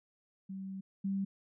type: tone pair in turn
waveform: sine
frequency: 192.2 / 195.33 Hz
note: G3 / G3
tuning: -34 / -6 cents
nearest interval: unison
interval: 28 cents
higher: second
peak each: -39 / -31 dBFS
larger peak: second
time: 0.49-0.81 / 1.04-1.25 s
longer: first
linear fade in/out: 10 ms
effects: none